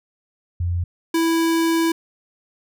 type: tone pair in turn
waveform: sine / square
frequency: 87.31 / 329.6 Hz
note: F2 / E4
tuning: 0 / 0 cents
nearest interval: octave + major seventh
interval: 2300 cents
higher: second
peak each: -19 / -17 dBFS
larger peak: second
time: 0.6-0.84 / 1.14-1.92 s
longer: second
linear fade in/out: 5 ms
effects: none